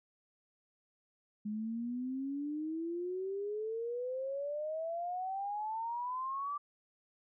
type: exponential sweep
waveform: sine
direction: up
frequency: 207.7 to 1174.7 Hz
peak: -35 dBFS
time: 1.45-6.58 s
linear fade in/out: 10 ms
effects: none